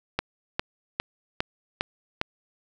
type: click train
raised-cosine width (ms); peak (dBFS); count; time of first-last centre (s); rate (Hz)
0.3; -8; 6; 0.19-2.214; 2.47
effects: none